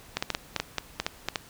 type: clicks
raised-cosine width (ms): 0.2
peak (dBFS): -9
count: 11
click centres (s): 0.17 / 0.225 / 0.303 / 0.349 / 0.563 / 0.6 / 0.783 / 1 / 1.065 / 1.286 / 1.358
effects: pink hiss -51 dBFS RMS until 1.49 s